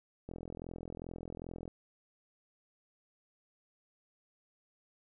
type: click train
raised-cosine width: 2 ms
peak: -30 dBFS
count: 60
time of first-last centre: 0.29-1.678 s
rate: 42.5 Hz
effects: none